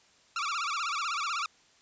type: tone with vibrato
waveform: sawtooth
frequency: 1254 Hz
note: D#6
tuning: 13 cents sharp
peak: -26 dBFS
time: 0.36-1.46 s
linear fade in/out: 2 ms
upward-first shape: sine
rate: 16 Hz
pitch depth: 190 cents each way
effects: white hiss -62 dBFS RMS until 1.81 s + resampled to 16000 Hz